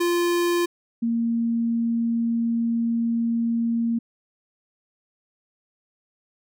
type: tone pair in turn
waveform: square / sine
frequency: 347.1 / 231.7 Hz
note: F4 / A#3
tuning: -11 / -10 cents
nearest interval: perfect fifth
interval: 699 cents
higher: first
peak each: -20 dBFS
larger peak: neither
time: 0-0.66 / 1.02-3.99 s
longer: second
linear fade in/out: 10 ms
effects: none